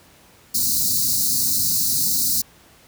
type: band-stop noise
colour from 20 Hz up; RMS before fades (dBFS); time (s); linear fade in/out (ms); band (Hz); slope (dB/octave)
white; -20; 0.54-2.42; 10; 290 to 4000; 96
effects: pink hiss -51 dBFS RMS until 2.87 s + high-pass 60 Hz 12 dB/octave